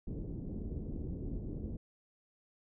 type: low-pass noise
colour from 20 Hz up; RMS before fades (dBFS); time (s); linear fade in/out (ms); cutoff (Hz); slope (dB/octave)
pink; -40; 0.07-1.77; 5; 380; 24
effects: none